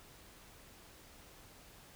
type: silence
effects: pink hiss -58 dBFS RMS until 1.95 s